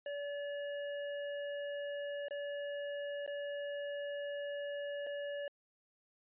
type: tone with dropouts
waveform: square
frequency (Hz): 574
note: D5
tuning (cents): -40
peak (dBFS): -39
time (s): 0.06-5.48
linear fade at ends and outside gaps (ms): 2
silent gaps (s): 2.284-2.308 / 3.264-3.276 / 5.066-5.069
effects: resampled to 8000 Hz